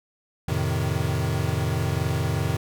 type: chord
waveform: square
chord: F dominant seventh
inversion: none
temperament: equal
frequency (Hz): 87.31 / 110 / 130.81 / 155.56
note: F2 / A2 / C3 / Eb3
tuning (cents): 0 / 0 / 0 / 0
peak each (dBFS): -29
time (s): 0.48-2.57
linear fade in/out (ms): 5
effects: none